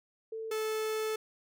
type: tone pair in turn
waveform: sine / 45% pulse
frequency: 444.8 / 435.6 Hz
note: A4 / A4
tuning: +19 / -17 cents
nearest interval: unison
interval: 36 cents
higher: first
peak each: -36 / -31 dBFS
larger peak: second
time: 0.32-0.51 / 0.51-1.16 s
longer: second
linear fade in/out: 5 ms
effects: none